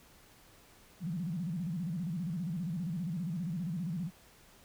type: tone with vibrato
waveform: sine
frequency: 171 Hz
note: F3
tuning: 36 cents flat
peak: -33 dBFS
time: 1-4.11 s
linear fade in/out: 50 ms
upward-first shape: square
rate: 15 Hz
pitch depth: 160 cents each way
effects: pink hiss -60 dBFS RMS until 4.64 s